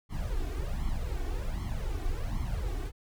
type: noise with flanger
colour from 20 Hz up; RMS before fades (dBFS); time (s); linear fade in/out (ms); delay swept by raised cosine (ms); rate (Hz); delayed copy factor
brown; -32; 0.09-2.92; 50; 0.93 to 2.73; 1.3; +0.9
effects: none